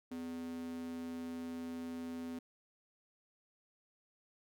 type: tone with high-pass filter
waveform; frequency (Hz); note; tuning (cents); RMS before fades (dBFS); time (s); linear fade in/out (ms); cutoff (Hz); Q
square; 83.7; E2; +27; -43; 0.11-2.39; 5; 270; 5.2
effects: none